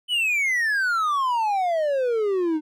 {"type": "exponential sweep", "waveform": "triangle", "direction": "down", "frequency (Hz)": [3040, 300], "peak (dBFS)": -18, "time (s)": [0.08, 2.61], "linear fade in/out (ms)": 50, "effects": []}